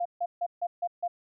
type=tone bursts; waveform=sine; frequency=698.5 Hz; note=F5; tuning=in tune; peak=-26 dBFS; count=6; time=0-1.08 s; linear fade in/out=10 ms; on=55 ms; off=150 ms; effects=none